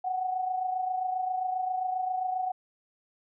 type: tone pair together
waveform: sine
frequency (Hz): 740 / 767.5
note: F#5 / G5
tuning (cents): 0 / -37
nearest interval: minor second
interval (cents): 63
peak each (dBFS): -28 / -36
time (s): 0.04-2.52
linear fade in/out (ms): 10
effects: none